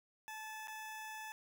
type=tone with dropouts; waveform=20% pulse; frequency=869 Hz; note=A5; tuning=22 cents flat; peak=-40 dBFS; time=0.28-1.32 s; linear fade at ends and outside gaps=0 ms; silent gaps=0.673-0.681 s; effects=none